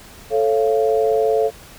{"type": "chord", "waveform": "sine", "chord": "A augmented", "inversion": "none", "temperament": "just", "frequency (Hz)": [440, 550, 687.5], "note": ["A4", "C#5", "E#5"], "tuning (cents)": [0, -14, -27], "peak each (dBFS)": [-16, -21, -21], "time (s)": [0.3, 1.51], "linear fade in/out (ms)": 50, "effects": ["pink hiss -42 dBFS RMS until 1.78 s"]}